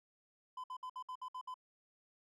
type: tone bursts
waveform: triangle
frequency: 1014 Hz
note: B5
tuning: 45 cents sharp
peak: -40 dBFS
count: 8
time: 0.57-1.542 s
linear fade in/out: 5 ms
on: 69 ms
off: 60 ms
effects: none